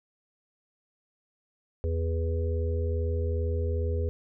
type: harmonic tone with a mistuned harmonic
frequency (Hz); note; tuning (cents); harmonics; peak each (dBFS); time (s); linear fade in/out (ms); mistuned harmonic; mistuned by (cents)
82.41; E2; 0; 1 / 3 / 5 / 6; -26 / -42 / -35 / -36; 1.84-4.09; 0; 1; -18
effects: none